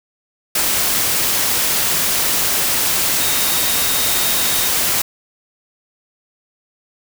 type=tone in noise; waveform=sine; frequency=3722 Hz; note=A#7; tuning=3 cents flat; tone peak=-26 dBFS; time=3.2-4.68 s; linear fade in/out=5 ms; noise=white; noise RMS=-17 dBFS; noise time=0.55-5.02 s; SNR=-12 dB; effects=none